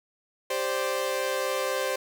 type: chord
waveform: sawtooth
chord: G suspended fourth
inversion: none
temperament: equal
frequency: 392 / 523.3 / 587.3 Hz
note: G4 / C5 / D5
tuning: 0 / 0 / 0 cents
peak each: -30 / -24 / -29 dBFS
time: 0.5-1.96 s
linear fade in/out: 5 ms
effects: none